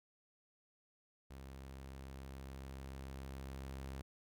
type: tone with level ramp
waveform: sawtooth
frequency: 67 Hz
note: C2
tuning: 42 cents sharp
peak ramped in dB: -46 to -40 dBFS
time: 1.3-4.02 s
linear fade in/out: 10 ms
effects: none